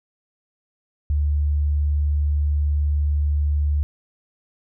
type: tone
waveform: sine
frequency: 73.42 Hz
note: D2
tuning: in tune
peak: -17 dBFS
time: 1.1-3.83 s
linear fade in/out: 0 ms
effects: none